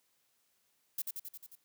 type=noise with echo; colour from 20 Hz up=violet; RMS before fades=-35 dBFS; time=0.98-1.02 s; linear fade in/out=5 ms; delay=89 ms; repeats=6; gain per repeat=-3 dB; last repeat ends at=1.554 s; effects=white hiss -75 dBFS RMS until 1.64 s + high-pass 80 Hz 12 dB/octave